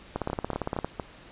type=two click trains; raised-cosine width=1 ms; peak=-14 / -16 dBFS; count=13 / 4; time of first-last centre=0.16-0.846 / 0.3-0.998 s; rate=17.5 / 4.3 Hz; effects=pink hiss -50 dBFS RMS until 1.31 s + resampled to 8000 Hz